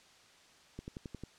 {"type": "click train", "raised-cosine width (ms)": 3, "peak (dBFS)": -29, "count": 6, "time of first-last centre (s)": [0.79, 1.236], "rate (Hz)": 11.2, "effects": ["white hiss -61 dBFS RMS until 1.38 s", "low-pass 6000 Hz 12 dB/octave"]}